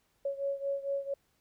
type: beating tone pair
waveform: sine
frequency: 554.4 / 558.8 Hz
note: C#5 / C#5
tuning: 0 / +14 cents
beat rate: 4.4 Hz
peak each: -33 / -36 dBFS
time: 0.25-1.14 s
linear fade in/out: 5 ms
effects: pink hiss -73 dBFS RMS until 1.4 s